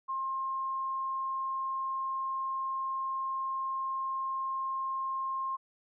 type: tone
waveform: sine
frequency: 1064 Hz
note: C6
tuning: 29 cents sharp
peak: -31 dBFS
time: 0.08-5.57 s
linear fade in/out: 20 ms
effects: none